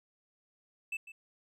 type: tone with echo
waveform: triangle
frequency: 2637 Hz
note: E7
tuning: in tune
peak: -32 dBFS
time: 0.92-0.97 s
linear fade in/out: 5 ms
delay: 150 ms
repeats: 1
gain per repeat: -13 dB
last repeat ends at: 1.12 s
effects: none